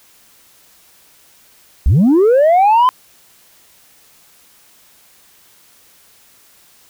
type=linear sweep; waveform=sine; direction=up; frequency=48 to 1035 Hz; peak=-5 dBFS; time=1.86-2.89 s; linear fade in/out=0 ms; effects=tanh soft clip ceiling -6 dBFS + white hiss -49 dBFS RMS until 6.89 s